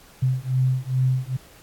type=beating tone pair; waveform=sine; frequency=128.2 / 130.6 Hz; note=C3 / C3; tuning=-35 / -3 cents; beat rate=2.4 Hz; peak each=-22 dBFS; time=0.22-1.37 s; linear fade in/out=10 ms; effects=pink hiss -50 dBFS RMS until 1.62 s + AAC 64 kbps